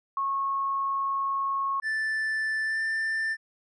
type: tone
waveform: sine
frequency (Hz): 1095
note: C#6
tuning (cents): -22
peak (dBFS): -25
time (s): 0.17-1.8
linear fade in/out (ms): 2
type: tone with pitch glide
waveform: triangle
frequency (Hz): 1760 to 1781.5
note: A6 to A6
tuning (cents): 0 to +21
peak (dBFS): -24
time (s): 1.82-3.37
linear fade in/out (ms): 50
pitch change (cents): +21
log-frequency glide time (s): 2.64-2.81
effects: resampled to 24000 Hz